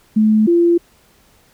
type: tone pair in turn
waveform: sine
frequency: 215.9 / 342.7 Hz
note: A3 / F4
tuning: -33 / -33 cents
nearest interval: minor sixth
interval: 800 cents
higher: second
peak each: -9 dBFS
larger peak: neither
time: 0.16-0.47 / 0.47-0.78 s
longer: neither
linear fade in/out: 10 ms
effects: pink hiss -53 dBFS RMS until 1.53 s